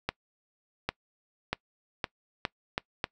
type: accelerating click train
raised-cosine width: 0.3 ms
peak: -12 dBFS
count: 7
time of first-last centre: 0.09-3.041 s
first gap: 800 ms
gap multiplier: 0.8
effects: noise-tail reverb RT60 0.1 s tail -23 dB re dry